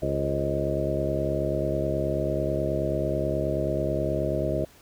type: harmonic tone with a mistuned harmonic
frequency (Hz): 69.3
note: C#2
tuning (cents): 0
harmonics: 1 / 2 / 3 / 4 / 5 / 6 / 7 / 8 / 9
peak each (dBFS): -33 / -31 / -36 / -36 / -31 / -34 / -39 / -33 / -29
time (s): 0.02-4.65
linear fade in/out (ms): 5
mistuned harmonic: 8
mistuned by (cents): -60
effects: pink hiss -54 dBFS RMS until 4.81 s